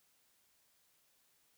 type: silence
effects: white hiss -73 dBFS RMS until 1.57 s